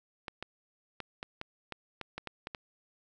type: clicks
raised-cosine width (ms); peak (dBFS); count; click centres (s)
0.3; -22; 11; 0.282 / 0.426 / 1.003 / 1.229 / 1.414 / 1.723 / 2.013 / 2.18 / 2.273 / 2.471 / 2.548
effects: none